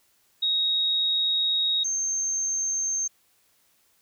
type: tone pair in turn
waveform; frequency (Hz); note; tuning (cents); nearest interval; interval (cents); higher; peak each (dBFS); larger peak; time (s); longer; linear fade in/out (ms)
sine; 3772 / 6344; A#7 / G8; +20 / +20; major sixth; 900; second; -21 / -24; first; 0.42-1.84 / 1.84-3.08; first; 10
effects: white hiss -65 dBFS RMS until 4.01 s